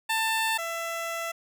15% pulse tone pair in turn, 890 / 668.1 Hz, A5 / E5, +20 / +23 cents, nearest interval perfect fourth, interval 497 cents, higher first, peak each -18 / -24 dBFS, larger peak first, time 0.09-0.58 / 0.58-1.32 s, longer second, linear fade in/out 10 ms, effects none

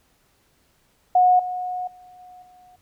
sine tone with level steps, 728 Hz, F#5, 28 cents flat, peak -12 / -25 / -44 / -42 / -48 dBFS, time 1.15-2.76 s, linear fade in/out 5 ms, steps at 1.39 / 1.87 / 2.19 / 2.42 s, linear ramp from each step 5 ms, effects pink hiss -63 dBFS RMS until 2.81 s

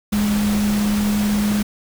sine tone in noise, 207.7 Hz, G#3, in tune, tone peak -16 dBFS, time 0.12-1.63 s, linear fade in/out 10 ms, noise pink, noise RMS -27 dBFS, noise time 0.12-1.63 s, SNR +8 dB, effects none

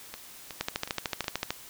two click trains, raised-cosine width 0.2 ms, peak -11 / -20 dBFS, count 13 / 4, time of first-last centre 0.61-1.506 / 0.14-1.243 s, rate 13.4 / 2.72 Hz, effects white hiss -48 dBFS RMS until 1.69 s

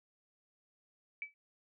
sine tone with exponential decay, 2300 Hz, D7, 37 cents flat, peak -34 dBFS, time 1.22-1.34 s, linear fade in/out 1 ms, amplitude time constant 24 ms, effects none

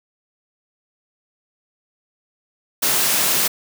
white high-pass noise, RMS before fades -18 dBFS, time 2.82-3.48 s, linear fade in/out 10 ms, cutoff 130 Hz, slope 24 dB/octave, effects none

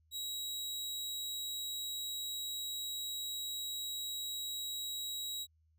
sawtooth tone, 3852 Hz, B7, 44 cents flat, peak -35 dBFS, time 0.11-5.47 s, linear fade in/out 50 ms, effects added 79 Hz sine -68 dBFS peak until 5.78 s

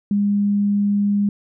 sine tone, 203.3 Hz, G#3, 37 cents flat, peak -15 dBFS, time 0.11-1.29 s, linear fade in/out 2 ms, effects none

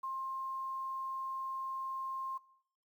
sine tone with quantisation, 1061 Hz, C6, 24 cents sharp, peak -36 dBFS, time 0.03-2.38 s, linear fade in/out 10 ms, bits 11, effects noise-tail reverb RT60 0.7 s tail -21 dB re dry

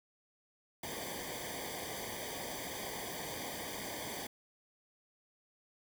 pink noise with comb filter, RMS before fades -42 dBFS, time 0.83-4.27 s, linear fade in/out 5 ms, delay 0.74 ms, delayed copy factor -1, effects none

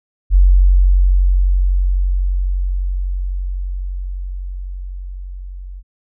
sine tone with level ramp, 45.93 Hz, F#1, 12 cents flat, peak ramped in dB -5 to -28 dBFS, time 0.3-5.83 s, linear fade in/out 50 ms, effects none

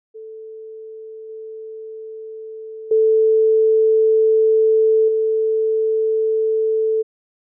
sine tone with level steps, 440 Hz, A4, in tune, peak -32 / -30 / -11 / -15 dBFS, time 0.14-7.03 s, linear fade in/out 20 ms, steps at 1.29 / 2.91 / 5.08 s, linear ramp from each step 5 ms, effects none

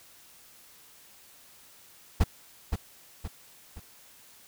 brown noise with echo, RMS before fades -19 dBFS, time 2.2-2.24 s, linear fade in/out 10 ms, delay 520 ms, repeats 3, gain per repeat -7 dB, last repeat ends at 3.8 s, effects white hiss -55 dBFS RMS until 4.47 s

